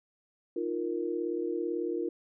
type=chord; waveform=sine; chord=Eb suspended second; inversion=none; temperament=equal; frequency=311.1 / 349.2 / 466.2 Hz; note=Eb4 / F4 / Bb4; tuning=0 / 0 / 0 cents; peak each=-36 / -32 / -35 dBFS; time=0.56-2.09 s; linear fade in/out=5 ms; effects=none